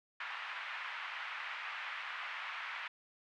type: band-pass noise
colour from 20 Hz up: white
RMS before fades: -43 dBFS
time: 0.2-2.88 s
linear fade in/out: 5 ms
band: 950 to 2500 Hz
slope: 24 dB/octave
effects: none